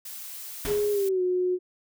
blue noise, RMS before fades -39 dBFS, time 0.05-1.09 s, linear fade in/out 5 ms
pink noise with exponential decay, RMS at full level -31 dBFS, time 0.65-1.11 s, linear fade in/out 0 ms, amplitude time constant 99 ms
sine tone with pitch glide, 415.1 to 363.5 Hz, G#4 to F#4, -1 to -31 cents, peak -22 dBFS, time 0.66-1.59 s, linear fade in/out 50 ms, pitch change -230 cents, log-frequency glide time 0.91-1.22 s
effects none

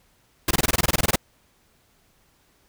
pink noise bursts, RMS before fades -19 dBFS, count 14, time 0.48-1.159 s, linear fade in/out 5 ms, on 29 ms, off 21 ms, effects pink hiss -62 dBFS RMS until 2.68 s

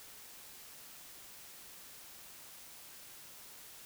silence, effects white hiss -53 dBFS RMS until 3.85 s

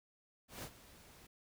pink noise with ADSR envelope, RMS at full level -45 dBFS, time 0.48-1.27 s, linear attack 150 ms, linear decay 67 ms, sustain -15 dB, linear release 8 ms, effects none

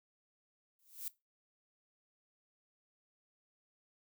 violet noise with exponential growth, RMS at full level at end -38 dBFS, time 0.79-1.08 s, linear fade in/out 2 ms, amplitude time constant 63 ms, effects noise-tail reverb RT60 0.2 s tail -18 dB re dry

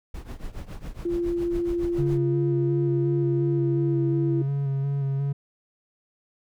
brown noise with tremolo, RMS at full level -32 dBFS, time 0.14-2.18 s, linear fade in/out 5 ms, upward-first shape triangle, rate 7.2 Hz, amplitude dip 90%
sine tone with pitch glide, 345 to 335.8 Hz, F4 to E4, -21 to +32 cents, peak -23 dBFS, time 1.05-4.42 s, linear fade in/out 5 ms, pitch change -47 cents, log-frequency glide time 3.28-4.1 s
triangle tone with vibrato, 138.59 Hz, C#3, in tune, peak -21 dBFS, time 1.98-5.33 s, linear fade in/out 10 ms, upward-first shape square, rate 2.8 Hz, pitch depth 20 cents each way
effects none

